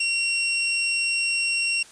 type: tone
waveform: sawtooth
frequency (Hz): 2741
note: F7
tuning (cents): -33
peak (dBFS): -18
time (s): 0-1.83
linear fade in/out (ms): 5
effects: white hiss -48 dBFS RMS until 1.91 s + resampled to 22050 Hz